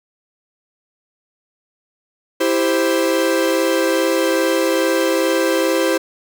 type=chord; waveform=45% pulse; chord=C major; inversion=first; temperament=equal; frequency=329.6 / 392 / 523.3 Hz; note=E4 / G4 / C5; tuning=0 / 0 / 0 cents; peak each=-19 / -21 / -18 dBFS; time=2.4-5.98 s; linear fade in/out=10 ms; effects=none